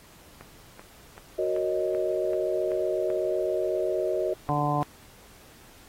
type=click train; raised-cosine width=0.5 ms; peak=-28 dBFS; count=8; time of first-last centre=0.41-3.102 s; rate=2.6 Hz
type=chord; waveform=sine; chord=D# minor seventh; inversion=first; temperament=equal; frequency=370 / 466.2 / 554.4 / 622.3 Hz; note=F#4 / A#4 / C#5 / D#5; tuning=0 / 0 / 0 / 0 cents; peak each=-28 / -32 / -33 / -28 dBFS; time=1.38-4.34 s; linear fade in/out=10 ms
type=harmonic tone; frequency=146.83 Hz; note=D3; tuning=in tune; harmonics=1 / 2 / 3 / 4 / 5 / 6 / 7; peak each=-28 / -31 / -38 / -33 / -28 / -34 / -30 dBFS; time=4.49-4.83 s; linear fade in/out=0 ms
effects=pink hiss -53 dBFS RMS until 5.88 s + AAC 48 kbps